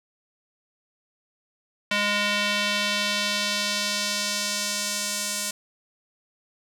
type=tone with band-pass filter sweep; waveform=square; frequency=205.9 Hz; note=G#3; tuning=15 cents flat; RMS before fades=-26 dBFS; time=1.91-5.51 s; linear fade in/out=5 ms; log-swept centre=2600 to 7900 Hz; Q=1.2; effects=none